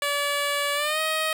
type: tone with pitch glide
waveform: 10% pulse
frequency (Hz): 574 to 629.6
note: D5 to D#5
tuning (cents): -40 to +20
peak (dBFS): -15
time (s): 0.02-1.33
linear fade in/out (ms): 2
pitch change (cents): +160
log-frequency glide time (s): 0.74-1
effects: none